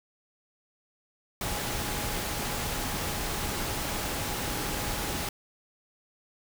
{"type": "tone in noise", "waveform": "sine", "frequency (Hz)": 830.6, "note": "G#5", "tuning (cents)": 0, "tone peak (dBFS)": -43, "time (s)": [1.41, 5.29], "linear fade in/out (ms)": 2, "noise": "pink", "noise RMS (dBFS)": -32, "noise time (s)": [1.41, 5.29], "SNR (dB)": -14, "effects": []}